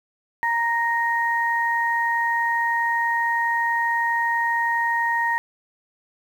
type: tone pair together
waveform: sine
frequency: 932.3 / 1864.6 Hz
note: A#5 / A#6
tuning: 0 / 0 cents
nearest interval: octave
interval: 1200 cents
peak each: -22 dBFS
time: 0.43-5.38 s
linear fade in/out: 0 ms
effects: 8-bit